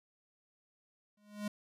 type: tone with exponential growth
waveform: square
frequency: 207.7 Hz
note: G#3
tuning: in tune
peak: -34 dBFS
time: 1.17-1.48 s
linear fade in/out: 5 ms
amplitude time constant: 67 ms
effects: resampled to 32000 Hz

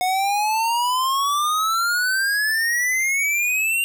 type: exponential sweep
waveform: square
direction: up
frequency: 727 to 2794 Hz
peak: -19 dBFS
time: 0.01-3.84 s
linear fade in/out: 0 ms
effects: none

